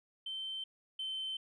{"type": "tone pair in turn", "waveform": "sine", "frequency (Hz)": [3100, 3084], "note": ["G7", "G7"], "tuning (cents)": [-20, -29], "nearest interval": "unison", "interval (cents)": 9, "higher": "first", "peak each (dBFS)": [-37, -35], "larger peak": "second", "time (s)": [[0.26, 0.64], [0.99, 1.37]], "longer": "neither", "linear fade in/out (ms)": 5, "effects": ["tanh soft clip ceiling -33 dBFS"]}